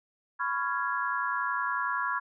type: chord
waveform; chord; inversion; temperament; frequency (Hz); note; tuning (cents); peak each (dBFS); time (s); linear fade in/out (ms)
sine; C# dominant seventh; third; just; 997.9 / 1108.7 / 1385.9 / 1663.1; B5 / C#6 / E#6 / G#6; +18 / 0 / -14 / +2; -33; 0.39-2.2; 20
effects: none